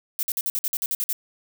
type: noise bursts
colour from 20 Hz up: violet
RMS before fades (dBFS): -25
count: 11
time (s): 0.19-1.129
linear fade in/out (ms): 0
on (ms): 39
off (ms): 51
effects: none